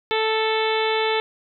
harmonic tone, 440 Hz, A4, in tune, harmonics 1 / 2 / 3 / 4 / 5 / 6 / 7 / 8 / 9, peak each -22 / -25 / -31 / -31 / -29 / -32 / -34 / -30 / -35 dBFS, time 0.11-1.2 s, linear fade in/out 0 ms, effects none

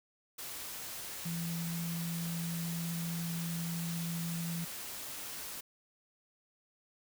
sine tone in noise, 168.3 Hz, E3, 36 cents sharp, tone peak -35 dBFS, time 1.25-4.65 s, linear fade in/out 10 ms, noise white, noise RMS -43 dBFS, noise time 0.38-5.61 s, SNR +5 dB, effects none

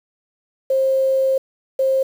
sine tone bursts at uneven times, 532 Hz, C5, 29 cents sharp, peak -14 dBFS, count 2, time 0.7-1.38 / 1.79-2.03 s, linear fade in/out 5 ms, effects 7-bit

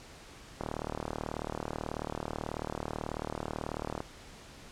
click train, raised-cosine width 1 ms, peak -20 dBFS, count 131, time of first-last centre 0.61-4.004 s, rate 38.3 Hz, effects pink hiss -51 dBFS RMS until 4.71 s + low-pass 8000 Hz 12 dB/octave

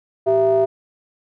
triangle ring-modulated tone, 138.59 Hz, C#3, in tune, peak -8 dBFS, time 0.26-0.66 s, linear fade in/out 20 ms, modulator 527 Hz, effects none

